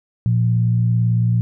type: tone pair together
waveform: sine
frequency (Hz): 116.6 / 174.7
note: A#2 / F3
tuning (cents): +1 / +1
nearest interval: perfect fifth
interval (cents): 700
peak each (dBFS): -14 / -22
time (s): 0.26-1.41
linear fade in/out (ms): 0
effects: none